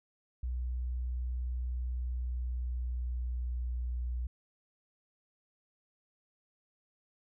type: tone with pitch glide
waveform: sine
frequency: 61.74 to 60.93 Hz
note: B1 to B1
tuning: 0 to -23 cents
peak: -32 dBFS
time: 0.43-4.27 s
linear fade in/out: 5 ms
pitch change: -23 cents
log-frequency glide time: 1.91-3.74 s
effects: none